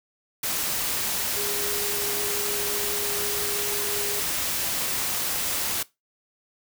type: tone in noise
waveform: sine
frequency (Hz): 410.9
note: G#4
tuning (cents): -18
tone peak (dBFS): -34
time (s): 1.36-4.2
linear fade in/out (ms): 5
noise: white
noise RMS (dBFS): -27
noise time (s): 0.43-5.83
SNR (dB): -10
effects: noise-tail reverb RT60 0.2 s tail -19 dB re dry